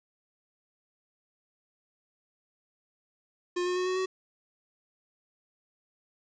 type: tone with pitch steps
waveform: square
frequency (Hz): 355.7 / 360.5 / 365.3 / 370.2 / 375.1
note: F4 / F#4 / F#4 / F#4 / F#4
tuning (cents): +32 / -45 / -22 / +1 / +24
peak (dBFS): -28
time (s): 3.56-4.06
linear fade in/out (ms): 10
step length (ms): 100
effects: resampled to 16000 Hz + 9-bit